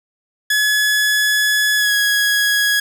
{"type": "tone with pitch glide", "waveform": "sawtooth", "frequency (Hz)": [1700, 1665], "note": ["G#6", "G#6"], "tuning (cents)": [40, 4], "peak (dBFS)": -10, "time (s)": [0.5, 2.8], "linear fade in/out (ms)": 5, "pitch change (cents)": -36, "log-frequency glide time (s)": [1.76, 1.93], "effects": []}